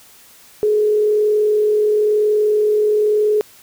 sine tone with frequency modulation, 423.3 Hz, G#4, 33 cents sharp, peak -12 dBFS, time 0.63-3.41 s, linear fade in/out 0 ms, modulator 41 Hz, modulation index 0.24, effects white hiss -46 dBFS RMS until 3.62 s

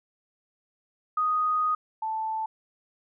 sine tone pair in turn, 1244.5 / 880 Hz, D#6 / A5, 0 / 0 cents, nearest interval tritone, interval 600 cents, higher first, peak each -22 / -27 dBFS, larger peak first, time 1.17-1.75 / 2.02-2.46 s, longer first, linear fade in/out 5 ms, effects none

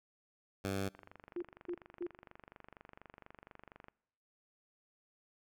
10% pulse tone, 97.5 Hz, G2, 9 cents flat, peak -27 dBFS, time 0.64-0.89 s, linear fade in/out 10 ms
click train, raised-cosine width 0.5 ms, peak -37 dBFS, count 72, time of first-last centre 0.95-3.884 s, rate 24.2 Hz
sine tone bursts, 350 Hz, F4, 4 cents sharp, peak -36 dBFS, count 3, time 1.36-2.069 s, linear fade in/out 5 ms, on 63 ms, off 260 ms
effects noise-tail reverb RT60 0.9 s tail -25 dB re dry

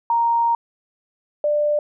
sine tone pair in turn, 932.3 / 593.1 Hz, A#5 / D5, 0 / +17 cents, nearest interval minor sixth, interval 783 cents, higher first, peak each -15 / -16 dBFS, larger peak first, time 0.1-0.55 / 1.44-1.79 s, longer first, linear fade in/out 2 ms, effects none

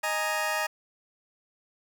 20% pulse chord, D# suspended fourth, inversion none, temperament just, 622.3 / 829.7 / 933.4 Hz, D#5 / G#5 / A#5, 0 / -2 / +2 cents, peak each -26 / -27 / -28 dBFS, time 0.03-0.67 s, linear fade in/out 10 ms, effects none

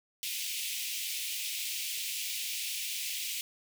pink high-pass noise, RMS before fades -36 dBFS, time 0.23-3.41 s, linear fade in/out 0 ms, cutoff 2300 Hz, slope 48 dB/octave, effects none

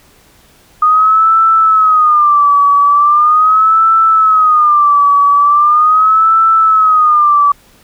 sine tone with vibrato, 1229 Hz, D#6, 22 cents flat, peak -5 dBFS, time 0.82-7.52 s, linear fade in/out 5 ms, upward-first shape sine, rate 0.4 Hz, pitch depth 130 cents each way, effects pink hiss -46 dBFS RMS until 7.83 s

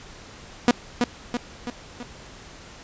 sawtooth tone with echo, 242.4 Hz, B3, 32 cents flat, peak -9 dBFS, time 0.68-0.71 s, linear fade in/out 0 ms, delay 330 ms, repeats 4, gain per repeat -5 dB, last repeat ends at 2.03 s, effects pink hiss -44 dBFS RMS until 2.83 s + resampled to 16000 Hz

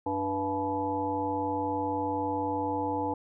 harmonic tone with a mistuned harmonic, 98 Hz, G2, in tune, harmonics 1 / 3 / 5 / 7 / 9 / 10, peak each -40 / -33 / -34 / -41 / -31 / -40 dBFS, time 0.06-3.14 s, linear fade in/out 5 ms, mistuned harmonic 9, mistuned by -44 cents, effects none

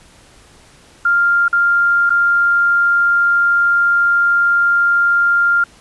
sine tone with dropouts, 1396.9 Hz, F6, in tune, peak -10 dBFS, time 1.05-5.64 s, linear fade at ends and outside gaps 5 ms, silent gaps 1.482-1.528 / 2.096-2.103 s, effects pink hiss -46 dBFS RMS until 5.8 s + resampled to 24000 Hz

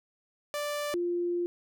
sawtooth / sine tone pair in turn, 587.3 / 349.2 Hz, D5 / F4, 0 / 0 cents, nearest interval major sixth, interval 900 cents, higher first, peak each -27 dBFS, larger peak neither, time 0.54-0.94 / 0.94-1.46 s, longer second, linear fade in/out 0 ms, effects none

